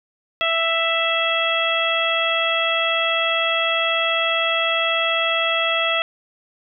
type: harmonic tone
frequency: 661 Hz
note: E5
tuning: 5 cents sharp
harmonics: 1 / 2 / 3 / 4 / 5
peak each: -24 / -24 / -26 / -23 / -23 dBFS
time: 0.41-6.02 s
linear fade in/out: 0 ms
effects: none